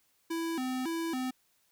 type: tone with vibrato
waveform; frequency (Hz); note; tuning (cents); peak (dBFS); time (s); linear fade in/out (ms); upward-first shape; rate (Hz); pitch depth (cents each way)
square; 291.3; D4; -14; -32; 0.3-1.31; 10; square; 1.8; 220
effects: white hiss -71 dBFS RMS until 1.71 s